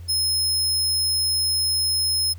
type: tone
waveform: sawtooth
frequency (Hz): 5160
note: E8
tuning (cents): -38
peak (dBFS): -17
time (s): 0.08-2.34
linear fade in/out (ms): 20
effects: added 86 Hz sine -35 dBFS peak until 2.38 s + pink hiss -55 dBFS RMS until 2.38 s